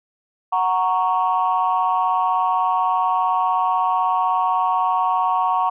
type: chord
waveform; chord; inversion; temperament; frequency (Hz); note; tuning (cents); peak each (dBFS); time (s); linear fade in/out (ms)
sine; F# major; none; equal; 740 / 932.3 / 1108.7; F#5 / A#5 / C#6; 0 / 0 / 0; -20; 0.52-5.7; 10
effects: tanh soft clip ceiling -9 dBFS